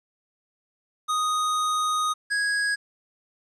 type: tone pair in turn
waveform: square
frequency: 1244.5 / 1655.5 Hz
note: D#6 / G#6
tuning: 0 / -6 cents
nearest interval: perfect fourth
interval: 494 cents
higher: second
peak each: -23 dBFS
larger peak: neither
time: 1.08-2.14 / 2.3-2.76 s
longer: first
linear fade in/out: 20 ms
effects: resampled to 24000 Hz + 10-bit